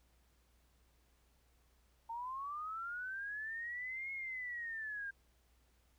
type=linear two-way sweep; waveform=sine; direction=up then down; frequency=900 to 2175 to 1591 Hz; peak=-40 dBFS; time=2.09-5.11 s; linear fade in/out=10 ms; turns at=4.12 s; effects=added 60 Hz sine -70 dBFS peak until 5.98 s + pink hiss -75 dBFS RMS until 5.98 s